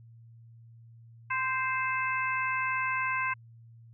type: harmonic tone with a mistuned harmonic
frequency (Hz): 523.3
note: C5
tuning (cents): 0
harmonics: 2 / 3 / 4 / 5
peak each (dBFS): -31 / -33 / -34 / -35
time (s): 1.3-3.34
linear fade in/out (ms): 10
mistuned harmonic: 2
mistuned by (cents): -19
effects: added 115 Hz sine -50 dBFS peak until 3.93 s